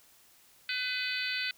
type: harmonic tone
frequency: 503 Hz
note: B4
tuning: 32 cents sharp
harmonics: 3 / 4 / 5 / 6 / 7 / 8 / 9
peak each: -37 / -38 / -36 / -42 / -41 / -40 / -39 dBFS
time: 0.69-1.51 s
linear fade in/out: 2 ms
effects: white hiss -61 dBFS RMS until 1.57 s